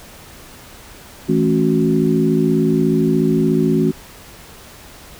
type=tone cluster; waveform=sine; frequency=163.5 / 217.6 / 274.3 / 367.6 Hz; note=E3 / A3 / C#4 / F#4; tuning=-14 / -19 / -18 / -11 cents; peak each=-18 dBFS; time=1.28-3.92 s; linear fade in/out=20 ms; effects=pink hiss -40 dBFS RMS until 5.19 s